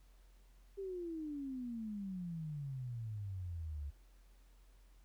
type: exponential sweep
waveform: sine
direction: down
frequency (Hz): 400 to 69.3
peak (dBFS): -40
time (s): 0.77-3.91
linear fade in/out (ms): 20
effects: added 44 Hz sine -60 dBFS peak until 5.04 s + pink hiss -73 dBFS RMS until 5.04 s